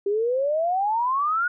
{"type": "exponential sweep", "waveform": "sine", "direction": "up", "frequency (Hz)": [392, 1467], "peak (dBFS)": -20, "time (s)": [0.06, 1.48], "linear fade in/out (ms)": 5, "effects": []}